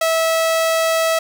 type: tone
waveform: sawtooth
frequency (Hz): 651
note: E5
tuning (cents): -22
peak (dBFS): -11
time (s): 0.01-1.19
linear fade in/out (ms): 5
effects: none